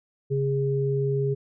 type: tone pair together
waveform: sine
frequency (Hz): 136.9 / 410.2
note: C#3 / G#4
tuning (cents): -21 / -21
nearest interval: octave + perfect fifth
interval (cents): 1900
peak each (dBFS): -24 / -25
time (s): 0.3-1.35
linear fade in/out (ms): 20
effects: none